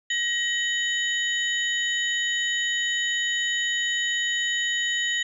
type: tone cluster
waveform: sine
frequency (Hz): 1896 / 3012 / 3753 / 6890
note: A#6 / F#7 / A#7 / A8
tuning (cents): +29 / +30 / +11 / -37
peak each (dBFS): -25 / -28 / -33 / -34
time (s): 0.1-5.23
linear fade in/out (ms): 5
effects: none